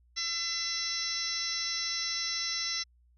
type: harmonic tone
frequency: 674 Hz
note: E5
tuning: 38 cents sharp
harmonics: 2 / 3 / 4 / 5 / 6 / 7 / 8 / 9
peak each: -46 / -39 / -46 / -46 / -37 / -45 / -34 / -38 dBFS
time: 0.16-2.84 s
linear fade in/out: 20 ms
effects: added 60 Hz sine -61 dBFS peak until 3.17 s